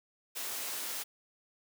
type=high-pass noise; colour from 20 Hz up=white; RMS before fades=-38 dBFS; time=0.35-1.04 s; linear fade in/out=20 ms; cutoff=330 Hz; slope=12 dB/octave; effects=none